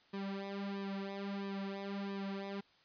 sawtooth tone with flanger, 197.5 Hz, G3, 13 cents sharp, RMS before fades -41 dBFS, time 0.13-2.61 s, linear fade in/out 10 ms, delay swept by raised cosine 1.4 to 4.4 ms, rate 1.5 Hz, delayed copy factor -0.95, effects white hiss -67 dBFS RMS until 2.84 s + resampled to 11025 Hz

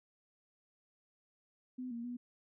sine tone with pitch steps, 253.1 / 234.3 / 244 Hz, B3 / A#3 / B3, +43 / +9 / -21 cents, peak -39 dBFS, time 1.78-2.17 s, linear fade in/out 10 ms, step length 130 ms, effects none

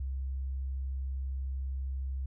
sine tone, 66.4 Hz, C2, 26 cents sharp, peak -32 dBFS, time 0-2.26 s, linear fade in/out 5 ms, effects none

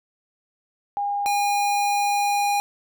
sine / square tone pair in turn, 811 / 814.3 Hz, G#5 / G#5, -41 / -34 cents, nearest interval unison, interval 7 cents, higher second, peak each -22 / -20 dBFS, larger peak second, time 0.97-1.26 / 1.26-2.6 s, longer second, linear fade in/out 0 ms, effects none

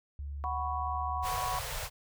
sine tone with pitch glide, 71.2 to 72.82 Hz, C#2 to D2, +47 to -14 cents, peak -36 dBFS, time 0.19-1.25 s, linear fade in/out 0 ms, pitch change +39 cents, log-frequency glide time 0.4-0.75 s
sine chord, F# suspended fourth, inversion none, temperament just, 740 / 986.7 / 1110 Hz, F#5 / B5 / C#6, 0 / -2 / +2 cents, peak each -36 dBFS, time 0.44-1.59 s, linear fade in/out 0 ms
pink band-stop noise, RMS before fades -37 dBFS, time 1.22-1.9 s, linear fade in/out 50 ms, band 150 to 450 Hz, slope 96 dB/octave
effects none

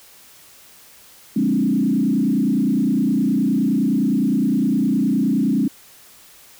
sine tone with frequency modulation, 240 Hz, B3, 49 cents flat, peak -15 dBFS, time 1.36-5.68 s, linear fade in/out 5 ms, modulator 29.7 Hz, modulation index 1.9, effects white hiss -47 dBFS RMS until 6.59 s

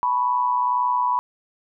sine tone with amplitude modulation, 987 Hz, B5, 1 cent flat, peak -15 dBFS, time 0.03-1.19 s, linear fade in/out 0 ms, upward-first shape sine, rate 122 Hz, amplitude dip 65%, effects none

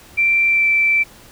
sine tone with pitch glide, 2351 to 2333 Hz, D7 to D7, +1 to -12 cents, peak -12 dBFS, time 0.17-1.04 s, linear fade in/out 20 ms, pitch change -13 cents, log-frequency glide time 0.48-0.66 s, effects pink hiss -44 dBFS RMS until 1.31 s

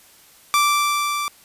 sawtooth tone with level ramp, 1171 Hz, D6, 5 cents flat, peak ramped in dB -10 to -19 dBFS, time 0.54-1.28 s, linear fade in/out 0 ms, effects white hiss -50 dBFS RMS until 1.44 s + resampled to 32000 Hz

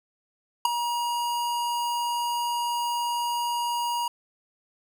square tone with ADSR envelope, 953 Hz, A#5, 38 cents sharp, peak -15 dBFS, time 0.65-4.08 s, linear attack 4 ms, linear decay 8 ms, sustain -11 dB, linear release 4 ms, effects 9-bit

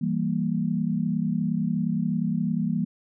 sine chord, E diminished, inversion none, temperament equal, 164.81 / 196 / 233.1 Hz, E3 / G3 / Bb3, 0 / 0 / 0 cents, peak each -27 dBFS, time 0.01-2.85 s, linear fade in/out 10 ms, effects none

